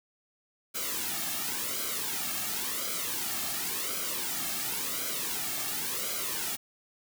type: noise with flanger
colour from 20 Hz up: white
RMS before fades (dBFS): -33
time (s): 0.74-6.57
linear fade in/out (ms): 20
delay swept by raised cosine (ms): 1.1 to 2.07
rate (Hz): 0.93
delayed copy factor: -0.7
effects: none